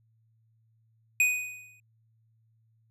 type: tone with exponential decay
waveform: square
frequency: 2489 Hz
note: D#7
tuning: in tune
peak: -19 dBFS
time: 1.2-1.8 s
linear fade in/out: 2 ms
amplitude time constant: 130 ms
effects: added 112 Hz sine -64 dBFS peak until 2.9 s + low-pass 12000 Hz 12 dB/octave